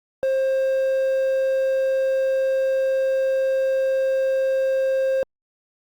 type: tone with quantisation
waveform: triangle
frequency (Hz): 531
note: C5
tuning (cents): +25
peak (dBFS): -16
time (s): 0.23-5.23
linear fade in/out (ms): 0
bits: 7
effects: Opus 48 kbps